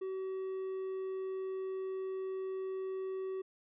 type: tone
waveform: triangle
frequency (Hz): 379.7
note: F#4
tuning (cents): +45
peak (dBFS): -34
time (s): 0.01-3.42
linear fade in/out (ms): 10
effects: resampled to 8000 Hz